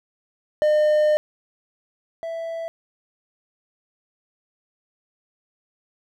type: tone pair in turn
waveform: triangle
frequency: 606 / 660.8 Hz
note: D#5 / E5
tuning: -46 / +4 cents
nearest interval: minor second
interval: 150 cents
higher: second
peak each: -13 / -25 dBFS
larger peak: first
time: 0.62-1.17 / 2.23-2.68 s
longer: first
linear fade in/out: 0 ms
effects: none